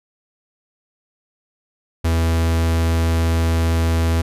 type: tone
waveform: 45% pulse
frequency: 82.41 Hz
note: E2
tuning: in tune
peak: -15 dBFS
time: 2.04-4.22 s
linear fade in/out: 10 ms
effects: resampled to 32000 Hz